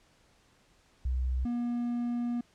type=tone pair in turn; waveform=sine / triangle; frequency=63.5 / 239.7 Hz; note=B1 / A#3; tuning=+49 / +48 cents; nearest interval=octave + major seventh; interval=2299 cents; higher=second; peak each=-27 dBFS; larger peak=neither; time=1.05-1.45 / 1.45-2.41 s; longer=second; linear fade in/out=5 ms; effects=pink hiss -65 dBFS RMS until 2.54 s + low-pass 8000 Hz 12 dB/octave